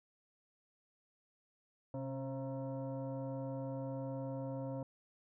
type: tone with frequency modulation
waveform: sine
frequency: 130.81 Hz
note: C3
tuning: in tune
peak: -38 dBFS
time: 1.94-4.83 s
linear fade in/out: 2 ms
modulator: 403 Hz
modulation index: 1.3
effects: none